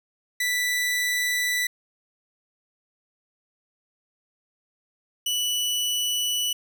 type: tone pair in turn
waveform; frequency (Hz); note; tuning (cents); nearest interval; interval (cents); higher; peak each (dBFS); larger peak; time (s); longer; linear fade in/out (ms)
sawtooth; 1975.5 / 2960; B6 / F#7; 0 / 0; perfect fifth; 700; second; -19 / -20; first; 0.4-1.67 / 5.26-6.53; neither; 5
effects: none